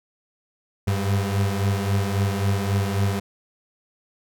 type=beating tone pair; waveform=35% pulse; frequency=98 / 101.7 Hz; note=G2 / G#2; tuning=0 / -36 cents; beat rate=3.7 Hz; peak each=-20 / -24 dBFS; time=0.87-3.2 s; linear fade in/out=10 ms; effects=none